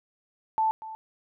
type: tone with echo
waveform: sine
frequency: 880 Hz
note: A5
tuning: in tune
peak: -21 dBFS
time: 0.58-0.71 s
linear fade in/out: 0 ms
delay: 240 ms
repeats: 1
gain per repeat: -15 dB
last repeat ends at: 0.95 s
effects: none